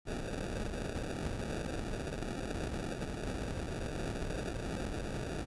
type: noise with sample-and-hold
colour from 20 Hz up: pink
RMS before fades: -38 dBFS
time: 0.05-5.46 s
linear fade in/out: 50 ms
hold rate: 1050 Hz
effects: resampled to 24000 Hz